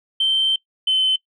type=tone pair in turn; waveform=sine; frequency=3114 / 3061 Hz; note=G7 / G7; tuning=-12 / -42 cents; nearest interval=unison; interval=30 cents; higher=first; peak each=-14 dBFS; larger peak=neither; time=0.2-0.56 / 0.87-1.16 s; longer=first; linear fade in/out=5 ms; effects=noise-tail reverb RT60 0.1 s tail -20 dB re dry + tanh soft clip ceiling -11 dBFS